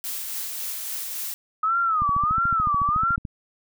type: noise with tremolo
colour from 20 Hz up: blue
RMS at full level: -30 dBFS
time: 0.04-1.34 s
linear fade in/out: 0 ms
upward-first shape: sine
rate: 3.6 Hz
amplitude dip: 25%
type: tone with vibrato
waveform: sine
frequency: 1254 Hz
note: D#6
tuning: 13 cents sharp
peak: -19 dBFS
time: 1.63-3.16 s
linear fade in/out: 5 ms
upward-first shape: sine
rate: 1.5 Hz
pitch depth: 170 cents each way
type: click train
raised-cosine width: 5 ms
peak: -19 dBFS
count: 18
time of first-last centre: 2.02-3.252 s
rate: 13.8 Hz
effects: none